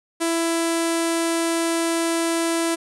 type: tone with low-pass filter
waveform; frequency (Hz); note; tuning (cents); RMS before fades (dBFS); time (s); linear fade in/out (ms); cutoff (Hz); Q
sawtooth; 332.5; E4; +15; -22; 0.2-2.76; 20; 9600; 3
effects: none